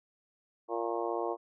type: harmonic tone with a mistuned harmonic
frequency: 116.1 Hz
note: A#2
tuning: 7 cents flat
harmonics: 3 / 4 / 5 / 6 / 7 / 8 / 9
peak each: -36 / -36 / -39 / -38 / -42 / -41 / -41 dBFS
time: 0.68-1.37 s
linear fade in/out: 50 ms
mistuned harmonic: 9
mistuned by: +60 cents
effects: none